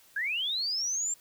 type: linear sweep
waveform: sine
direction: up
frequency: 1564 to 7459 Hz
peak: -28 dBFS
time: 0.16-1.14 s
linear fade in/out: 5 ms
effects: white hiss -59 dBFS RMS until 1.2 s